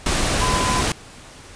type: tone in noise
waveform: sine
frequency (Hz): 1010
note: B5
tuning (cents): +39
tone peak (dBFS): -22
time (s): 0.41-0.81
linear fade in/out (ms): 2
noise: pink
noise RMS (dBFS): -20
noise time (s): 0.06-0.92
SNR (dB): -5
effects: pink hiss -42 dBFS RMS until 1.55 s + resampled to 22050 Hz